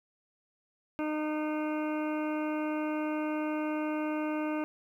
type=harmonic tone; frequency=305.7 Hz; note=D#4; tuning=30 cents flat; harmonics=1 / 2 / 3 / 4 / 5 / 7 / 8 / 9; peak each=-31 / -37 / -41 / -43 / -45 / -48 / -49 / -50 dBFS; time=0.99-4.64 s; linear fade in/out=0 ms; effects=11-bit